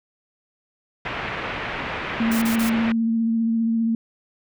white low-pass noise, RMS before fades -29 dBFS, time 1.05-2.92 s, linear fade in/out 2 ms, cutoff 2500 Hz, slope 24 dB/octave
sine tone with vibrato, 227.4 Hz, A#3, 43 cents flat, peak -18 dBFS, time 2.2-3.95 s, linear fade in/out 2 ms, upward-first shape triangle, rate 15 Hz, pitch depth 24 cents each way
white noise bursts, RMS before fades -31 dBFS, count 3, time 2.31-2.698 s, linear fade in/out 10 ms, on 110 ms, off 29 ms
effects none

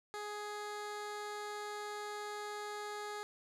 15% pulse tone with low-pass filter, 416.9 Hz, G#4, 7 cents sharp, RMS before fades -43 dBFS, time 0.14-3.23 s, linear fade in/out 0 ms, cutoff 9800 Hz, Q 0.7, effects none

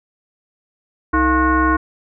sine tone with frequency modulation, 698.5 Hz, F5, in tune, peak -12 dBFS, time 1.13-1.77 s, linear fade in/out 10 ms, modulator 382 Hz, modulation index 2.1, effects none

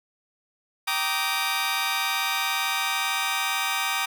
15% pulse chord, Eb major seventh, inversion first, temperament just, 777.8 / 933.4 / 1166.7 / 1244.5 Hz, G5 / Bb5 / D6 / Eb6, -14 / +2 / -12 / 0 cents, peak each -24 dBFS, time 0.87-4.06 s, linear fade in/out 10 ms, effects none

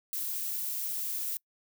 violet noise, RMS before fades -34 dBFS, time 0.13-1.37 s, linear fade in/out 0 ms, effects noise-tail reverb RT60 0.1 s tail -25 dB re dry

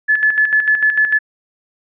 sine tone with tremolo, 1724 Hz, A6, 36 cents flat, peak -9 dBFS, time 0.08-1.19 s, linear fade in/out 20 ms, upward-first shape square, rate 6.7 Hz, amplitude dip 60%, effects resampled to 8000 Hz

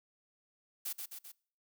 blue noise with echo, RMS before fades -38 dBFS, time 0.85-0.93 s, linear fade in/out 10 ms, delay 130 ms, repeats 3, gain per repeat -4 dB, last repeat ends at 1.32 s, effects noise-tail reverb RT60 0.5 s tail -24 dB re dry

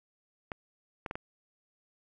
clicks, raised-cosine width 0.5 ms, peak -21 dBFS, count 4, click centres 0.518 / 1.062 / 1.111 / 1.155 s, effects none

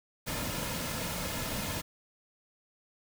pink noise with comb filter, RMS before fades -35 dBFS, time 0.26-1.82 s, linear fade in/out 20 ms, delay 2.6 ms, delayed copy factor -0.5, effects none

